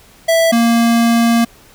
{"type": "tone pair in turn", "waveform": "square", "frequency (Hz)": [659.3, 232.5], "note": ["E5", "A#3"], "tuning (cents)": [0, -4], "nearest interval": "octave + tritone", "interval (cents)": 1804, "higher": "first", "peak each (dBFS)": -10, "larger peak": "neither", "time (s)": [[0.28, 0.52], [0.52, 1.45]], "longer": "second", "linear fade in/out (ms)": 10, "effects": ["pink hiss -45 dBFS RMS until 1.74 s"]}